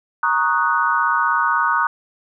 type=chord; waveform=sine; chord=D# minor seventh; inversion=second; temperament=equal; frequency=932.3 / 1108.7 / 1244.5 / 1480 Hz; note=A#5 / C#6 / D#6 / F#6; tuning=0 / 0 / 0 / 0 cents; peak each=-21 / -22 / -20 / -20 dBFS; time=0.23-1.87 s; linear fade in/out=2 ms; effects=none